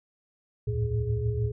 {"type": "tone cluster", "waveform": "sine", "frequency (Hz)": [71.2, 82.7, 108.2, 114.8, 418.1], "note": ["C#2", "E2", "A2", "A#2", "G#4"], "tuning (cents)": [47, 6, -29, -26, 12], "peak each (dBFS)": [-34, -35, -33, -27, -34], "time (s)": [0.67, 1.52], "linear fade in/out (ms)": 10, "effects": []}